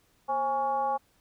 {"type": "tone with frequency modulation", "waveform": "sine", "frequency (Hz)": 827, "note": "G#5", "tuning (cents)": -8, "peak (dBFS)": -25, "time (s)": [0.28, 0.98], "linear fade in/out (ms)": 20, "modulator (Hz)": 293, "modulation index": 0.8, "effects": ["pink hiss -67 dBFS RMS until 1.2 s"]}